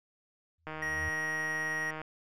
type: tone with exponential growth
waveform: sine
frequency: 82.41 Hz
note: E2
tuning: in tune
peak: -34 dBFS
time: 0.58-1.09 s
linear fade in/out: 5 ms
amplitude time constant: 110 ms
type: click train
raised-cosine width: 0.5 ms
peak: -25 dBFS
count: 211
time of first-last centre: 0.67-2.016 s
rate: 156 Hz
type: tone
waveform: triangle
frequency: 1891 Hz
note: A#6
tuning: 24 cents sharp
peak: -30 dBFS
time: 0.82-1.91 s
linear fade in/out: 5 ms
effects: none